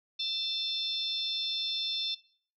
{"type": "harmonic tone with a mistuned harmonic", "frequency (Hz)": 888, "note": "A5", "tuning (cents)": 16, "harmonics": [3, 4, 5, 6], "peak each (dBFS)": [-44, -32, -38, -37], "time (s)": [0.19, 2.15], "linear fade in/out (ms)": 10, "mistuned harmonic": 5, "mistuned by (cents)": -82, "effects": ["noise-tail reverb RT60 0.5 s tail -19 dB re dry"]}